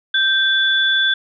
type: tone pair together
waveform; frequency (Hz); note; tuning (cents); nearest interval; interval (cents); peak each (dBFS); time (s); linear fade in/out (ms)
sine; 1568 / 3458; G6 / A7; 0 / -31; octave + major second; 1369; -16; 0.14-1.14; 5
effects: none